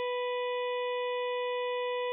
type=harmonic tone; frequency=493.9 Hz; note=B4; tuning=in tune; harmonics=1 / 2 / 4 / 5 / 6 / 7; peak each=-31 / -37 / -43 / -45 / -47 / -48 dBFS; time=0-2.12 s; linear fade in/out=0 ms; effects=none